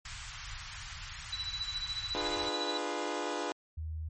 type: band-stop noise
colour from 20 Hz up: pink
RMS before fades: -43 dBFS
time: 0.05-2.49 s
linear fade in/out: 5 ms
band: 110 to 1100 Hz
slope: 24 dB/octave
type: tone with tremolo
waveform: sine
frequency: 3951 Hz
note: B7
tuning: in tune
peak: -32 dBFS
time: 1.32-2.78 s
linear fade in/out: 10 ms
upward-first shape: sine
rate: 14 Hz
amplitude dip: 75%
type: chord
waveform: 20% pulse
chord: D diminished seventh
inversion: none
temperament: equal with one note detuned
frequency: 299.5 / 349.2 / 415.3 / 493.9 Hz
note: D4 / F4 / Ab4 / Cb5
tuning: +34 / 0 / 0 / 0 cents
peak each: -34 dBFS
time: 2.15-3.52 s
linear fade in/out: 0 ms
type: tone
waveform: sine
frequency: 79.1 Hz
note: D#2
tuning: 29 cents sharp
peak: -35 dBFS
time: 3.77-4.09 s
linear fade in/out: 10 ms
effects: MP3 32 kbps